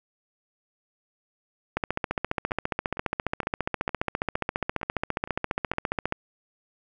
two click trains, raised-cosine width 0.5 ms, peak -23 / -10 dBFS, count 8 / 65, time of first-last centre 2.51-5.736 / 1.77-6.124 s, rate 2.17 / 14.7 Hz, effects none

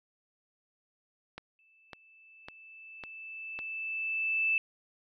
click train, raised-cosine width 0.3 ms, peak -25 dBFS, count 5, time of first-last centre 1.38-3.59 s, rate 1.81 Hz
sine tone with exponential growth, 2637 Hz, E7, in tune, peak -24 dBFS, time 1.59-4.58 s, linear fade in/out 1 ms, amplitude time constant 650 ms
effects none

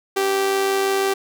sawtooth tone with amplitude modulation, 389.8 Hz, G4, 10 cents flat, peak -12 dBFS, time 0.16-1.14 s, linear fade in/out 10 ms, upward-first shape sine, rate 106 Hz, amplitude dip 40%, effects none

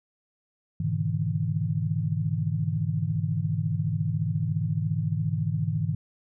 sine chord, E dominant seventh, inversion first, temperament equal with one note detuned, 103.83 / 123.47 / 146.83 / 161.14 Hz, G#2 / B2 / D3 / E3, 0 / 0 / 0 / -39 cents, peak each -29 / -33 / -30 / -28 dBFS, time 0.8-5.95 s, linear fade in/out 5 ms, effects none

